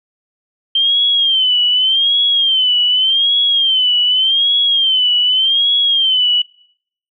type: tone with vibrato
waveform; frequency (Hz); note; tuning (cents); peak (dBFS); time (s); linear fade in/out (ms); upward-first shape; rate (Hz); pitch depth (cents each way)
sine; 3136; G7; 0; -10; 0.75-6.42; 5; sine; 0.85; 110
effects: noise-tail reverb RT60 0.7 s tail -26 dB re dry